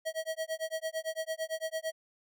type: tone with tremolo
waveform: square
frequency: 641 Hz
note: E5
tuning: 49 cents flat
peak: -31 dBFS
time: 0.05-1.92 s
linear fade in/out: 20 ms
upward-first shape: sine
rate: 8.9 Hz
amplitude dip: 100%
effects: none